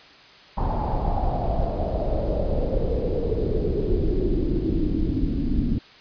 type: noise with low-pass filter sweep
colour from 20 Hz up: brown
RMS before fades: -23 dBFS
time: 0.57-5.79 s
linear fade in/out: 10 ms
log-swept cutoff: 910 to 250 Hz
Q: 6.2
effects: white hiss -48 dBFS RMS until 6 s + resampled to 11025 Hz

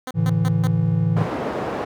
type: tone bursts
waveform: 10% pulse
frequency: 256.2 Hz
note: C4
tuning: 36 cents flat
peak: -19 dBFS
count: 4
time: 0.07-0.672 s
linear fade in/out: 2 ms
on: 38 ms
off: 150 ms
type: chord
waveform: triangle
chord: A suspended fourth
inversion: none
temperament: equal with one note detuned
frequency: 110 / 143.4 / 164.81 Hz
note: A2 / D3 / E3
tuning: 0 / -41 / 0 cents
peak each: -19 / -23 / -17 dBFS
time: 0.14-1.27 s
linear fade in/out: 50 ms
type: band-pass noise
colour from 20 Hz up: white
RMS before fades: -26 dBFS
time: 1.16-1.85 s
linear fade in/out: 10 ms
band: 130 to 690 Hz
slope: 12 dB/octave
effects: none

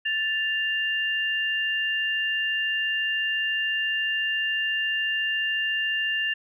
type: tone pair together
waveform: sine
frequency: 1760.1 / 2794 Hz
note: A6 / F7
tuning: 0 / 0 cents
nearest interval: minor sixth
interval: 800 cents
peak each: -26 dBFS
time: 0.05-6.34 s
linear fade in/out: 10 ms
effects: none

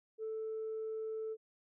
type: tone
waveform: sine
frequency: 440 Hz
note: A4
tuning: in tune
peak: -36 dBFS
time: 0.18-1.37 s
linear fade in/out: 50 ms
effects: tanh soft clip ceiling -34 dBFS

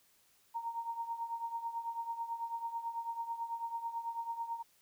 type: tone with tremolo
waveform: sine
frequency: 926 Hz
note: A#5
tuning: 12 cents flat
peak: -33 dBFS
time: 0.54-4.63 s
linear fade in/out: 20 ms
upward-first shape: triangle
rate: 9.1 Hz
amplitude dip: 80%
effects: white hiss -69 dBFS RMS until 4.81 s

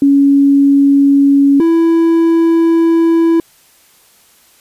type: tone pair in turn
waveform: sine / triangle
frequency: 279.4 / 331.3 Hz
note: C#4 / E4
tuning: +14 / +9 cents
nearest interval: minor third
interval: 295 cents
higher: second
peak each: -5 dBFS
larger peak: neither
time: 0.02-1.6 / 1.6-3.4 s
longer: second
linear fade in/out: 2 ms
effects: white hiss -48 dBFS RMS until 4.6 s + resampled to 32000 Hz

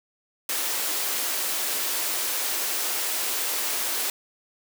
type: high-pass noise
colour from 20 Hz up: white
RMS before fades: -27 dBFS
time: 0.49-4.1 s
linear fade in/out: 2 ms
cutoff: 290 Hz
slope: 24 dB/octave
effects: none

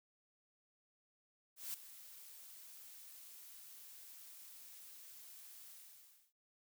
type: noise with ADSR envelope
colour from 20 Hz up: blue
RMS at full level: -42 dBFS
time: 1.56-6.33 s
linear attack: 180 ms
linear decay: 3 ms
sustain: -14 dB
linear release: 630 ms
effects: none

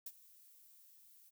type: noise with ADSR envelope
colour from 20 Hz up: violet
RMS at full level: -44 dBFS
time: 0.06-1.31 s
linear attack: 5 ms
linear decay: 44 ms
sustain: -19 dB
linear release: 31 ms
effects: none

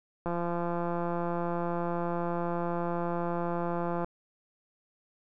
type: click train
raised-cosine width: 1 ms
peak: -19 dBFS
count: 652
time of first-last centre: 0.26-4.045 s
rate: 172 Hz
effects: none

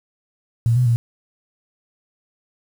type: tone with pitch steps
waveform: sine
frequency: 116.1 / 125 / 117.4 Hz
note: A#2 / B2 / A#2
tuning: -7 / +21 / +13 cents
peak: -13 dBFS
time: 0.66-0.96 s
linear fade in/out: 0 ms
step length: 100 ms
effects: 7-bit

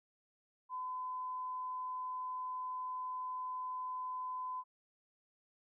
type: tone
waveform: sine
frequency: 1014 Hz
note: B5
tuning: 45 cents sharp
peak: -38 dBFS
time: 0.69-4.64 s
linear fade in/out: 50 ms
effects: none

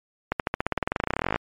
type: accelerating click train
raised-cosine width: 0.5 ms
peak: -8 dBFS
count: 27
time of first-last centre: 0.32-1.36 s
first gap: 78 ms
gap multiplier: 0.94
effects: MP3 64 kbps

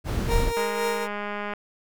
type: noise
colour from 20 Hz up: brown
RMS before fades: -24 dBFS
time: 0.04-0.53 s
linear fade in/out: 50 ms
type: tone with tremolo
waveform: 30% pulse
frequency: 466.2 Hz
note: A#4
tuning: in tune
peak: -20 dBFS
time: 0.27-1.08 s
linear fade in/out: 50 ms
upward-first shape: triangle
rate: 3.8 Hz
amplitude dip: 55%
type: click train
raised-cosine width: 0.5 ms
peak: -17 dBFS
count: 200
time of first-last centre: 0.57-1.536 s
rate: 206 Hz
effects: none

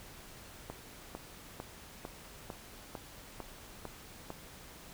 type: click train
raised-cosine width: 1 ms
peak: -26 dBFS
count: 9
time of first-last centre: 0.7-4.304 s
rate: 2.22 Hz
effects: pink hiss -52 dBFS RMS until 4.93 s

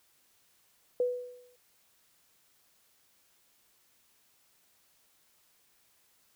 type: tone with exponential decay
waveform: sine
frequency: 493.9 Hz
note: B4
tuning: in tune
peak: -23 dBFS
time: 1-1.56 s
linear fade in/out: 2 ms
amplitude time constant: 120 ms
effects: white hiss -68 dBFS RMS until 6.35 s

